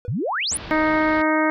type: tone with exponential decay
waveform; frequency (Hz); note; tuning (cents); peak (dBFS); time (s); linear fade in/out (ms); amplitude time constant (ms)
triangle; 490; B4; -14; -27; 0.05-0.13; 0; 16
type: exponential sweep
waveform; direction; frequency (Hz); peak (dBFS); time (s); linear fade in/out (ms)
sine; up; 90.2 to 11060; -21; 0.08-0.57; 0
type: low-pass noise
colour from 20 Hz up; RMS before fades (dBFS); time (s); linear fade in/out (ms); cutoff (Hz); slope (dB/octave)
pink; -35; 0.51-1.22; 5; 4700; 48
type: harmonic tone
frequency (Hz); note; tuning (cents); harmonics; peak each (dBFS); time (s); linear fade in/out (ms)
311.1; D#4; 0; 1 / 2 / 3 / 4 / 5 / 6 / 7; -20 / -23 / -25 / -26 / -27 / -28 / -28; 0.71-1.5; 0
effects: none